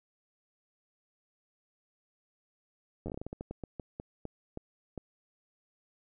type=slowing click train; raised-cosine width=2 ms; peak=-25 dBFS; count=18; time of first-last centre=3.06-4.977 s; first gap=10 ms; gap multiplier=1.26; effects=none